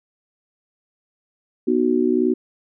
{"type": "chord", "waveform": "sine", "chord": "B major", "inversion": "none", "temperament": "just", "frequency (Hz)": [246.9, 308.7, 370.4], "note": ["B3", "D#4", "F#4"], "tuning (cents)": [0, -14, 2], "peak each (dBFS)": [-20, -21, -19], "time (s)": [1.67, 2.34], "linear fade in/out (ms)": 10, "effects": []}